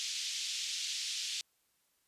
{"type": "band-pass noise", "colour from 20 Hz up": "pink", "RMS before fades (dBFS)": -38, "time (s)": [0, 1.41], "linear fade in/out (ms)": 0, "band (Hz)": [3000, 6900], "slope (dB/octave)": 24, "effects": ["white hiss -75 dBFS RMS until 2.07 s", "resampled to 32000 Hz"]}